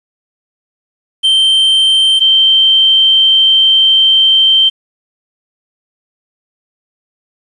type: tone pair in turn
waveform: triangle / sine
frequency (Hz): 3127 / 3127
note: G7 / G7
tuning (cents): -5 / -5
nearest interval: unison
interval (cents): 0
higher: neither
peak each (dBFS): -5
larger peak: neither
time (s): 1.23-2.2 / 2.2-4.7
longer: second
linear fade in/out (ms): 20
effects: resampled to 24000 Hz + 7-bit